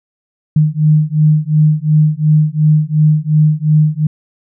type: beating tone pair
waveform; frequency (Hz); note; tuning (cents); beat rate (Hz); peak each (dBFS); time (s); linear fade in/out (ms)
sine; 151.9 / 154.7; D#3 / D#3; -41 / -10; 2.8; -11; 0.56-4.07; 5
effects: none